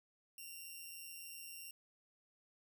5% pulse tone with amplitude modulation, 2763 Hz, F7, 19 cents flat, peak -37 dBFS, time 0.38-1.71 s, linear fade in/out 2 ms, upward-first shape sine, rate 167 Hz, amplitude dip 55%, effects none

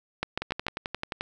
two click trains, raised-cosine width 0.3 ms, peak -15 / -11 dBFS, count 10 / 4, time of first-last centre 0.42-1.209 / 0.23-0.667 s, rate 11.4 / 6.87 Hz, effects none

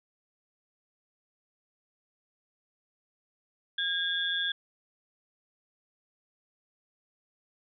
sine tone cluster, 1623 / 3339 / 3513 Hz, G#6 / G#7 / A7, -40 / +9 / -3 cents, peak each -31 / -32 / -33 dBFS, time 3.78-4.52 s, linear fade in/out 5 ms, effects none

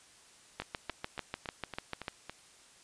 two click trains, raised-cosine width 0.3 ms, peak -19 / -24 dBFS, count 11 / 7, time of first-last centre 0.6-2.081 / 0.62-2.296 s, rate 6.75 / 3.58 Hz, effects white hiss -59 dBFS RMS until 2.83 s + resampled to 22050 Hz

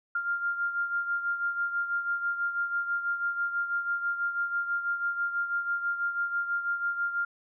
sine beating tone pair, 1396.9 / 1403 Hz, F6 / F6, 0 / +8 cents, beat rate 6.1 Hz, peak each -28 / -35 dBFS, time 0.15-7.25 s, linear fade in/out 5 ms, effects none

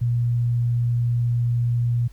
sine tone, 119.4 Hz, A#2, 42 cents sharp, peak -18 dBFS, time 0.01-2.08 s, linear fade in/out 10 ms, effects added 50 Hz sine -42 dBFS peak until 2.12 s + pink hiss -58 dBFS RMS until 2.12 s

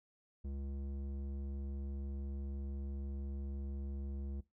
square tone with low-pass filter, 69 Hz, C#2, 7 cents flat, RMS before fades -42 dBFS, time 0.44-4.41 s, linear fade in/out 10 ms, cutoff 310 Hz, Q 0.84, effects noise-tail reverb RT60 0.2 s tail -19 dB re dry

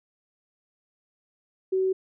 sine tone, 377.9 Hz, F#4, 37 cents sharp, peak -21 dBFS, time 1.72-1.93 s, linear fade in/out 10 ms, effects none

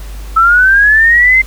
sine linear sweep, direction up, 1307 to 2095 Hz, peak -4 dBFS, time 0.36-1.42 s, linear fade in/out 10 ms, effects added 50 Hz sine -23 dBFS peak until 1.46 s + pink hiss -36 dBFS RMS until 1.46 s

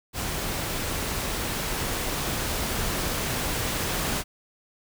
pink noise with level ramp, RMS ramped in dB -30 to -27 dBFS, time 0.13-4.24 s, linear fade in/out 50 ms, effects none

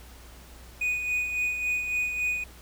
triangle tone with tremolo, 2478 Hz, D#7, 8 cents flat, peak -22 dBFS, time 0.81-2.44 s, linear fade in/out 5 ms, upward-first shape sine, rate 3.6 Hz, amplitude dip 50%, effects added 60 Hz sine -47 dBFS peak until 2.61 s + pink hiss -51 dBFS RMS until 2.61 s

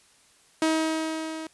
sawtooth tone with level ramp, 318.2 Hz, D#4, 39 cents sharp, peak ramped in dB -16 to -30 dBFS, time 0.62-1.47 s, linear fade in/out 2 ms, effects white hiss -59 dBFS RMS until 1.53 s + resampled to 24000 Hz

